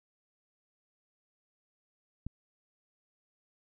click, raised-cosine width 5 ms, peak -25 dBFS, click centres 2.266 s, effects none

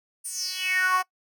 10% pulse tone with high-pass filter sweep, 370.8 Hz, F#4, 4 cents sharp, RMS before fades -26 dBFS, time 0.24-1.03 s, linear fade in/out 20 ms, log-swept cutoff 9500 to 850 Hz, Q 6.1, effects noise-tail reverb RT60 0.1 s tail -23 dB re dry

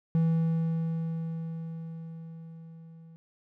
triangle tone with level ramp, 163.7 Hz, E3, 12 cents flat, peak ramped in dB -19 to -46 dBFS, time 0.15-3.16 s, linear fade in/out 0 ms, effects none

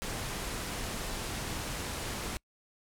pink low-pass noise, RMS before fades -37 dBFS, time 0.02-2.37 s, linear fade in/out 0 ms, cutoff 12000 Hz, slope 24 dB/octave, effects noise-tail reverb RT60 0.1 s tail -26 dB re dry

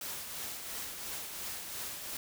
white noise with tremolo, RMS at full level -39 dBFS, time 0.01-2.17 s, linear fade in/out 2 ms, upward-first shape triangle, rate 2.9 Hz, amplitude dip 45%, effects none

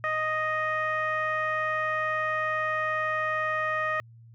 15% pulse tone with low-pass filter, 622.3 Hz, D#5, in tune, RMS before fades -28 dBFS, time 0.04-4 s, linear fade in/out 0 ms, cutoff 1700 Hz, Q 2.6, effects added 115 Hz sine -48 dBFS peak until 4.34 s

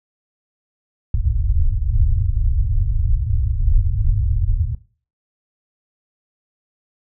pink low-pass noise, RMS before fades -17 dBFS, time 1.14-4.75 s, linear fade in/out 5 ms, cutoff 110 Hz, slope 48 dB/octave, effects noise-tail reverb RT60 0.4 s tail -17 dB re dry

